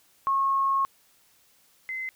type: tone pair in turn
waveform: sine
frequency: 1089 / 2056 Hz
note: C#6 / C7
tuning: -31 / -31 cents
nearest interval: major seventh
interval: 1100 cents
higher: second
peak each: -21 / -30 dBFS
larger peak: first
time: 0.27-0.85 / 1.89-2.09 s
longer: first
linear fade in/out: 0 ms
effects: white hiss -62 dBFS RMS until 2.15 s